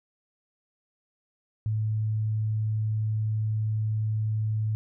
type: tone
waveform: sine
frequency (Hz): 108.5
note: A2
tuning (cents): -24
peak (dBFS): -24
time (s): 1.66-4.75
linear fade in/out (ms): 0
effects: none